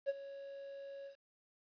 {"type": "tone with ADSR envelope", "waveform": "triangle", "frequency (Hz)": 554.4, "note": "C#5", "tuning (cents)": 0, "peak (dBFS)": -28, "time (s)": [0.06, 1.16], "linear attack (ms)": 32, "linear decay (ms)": 31, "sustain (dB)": -16, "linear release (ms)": 100, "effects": ["resampled to 11025 Hz", "11-bit"]}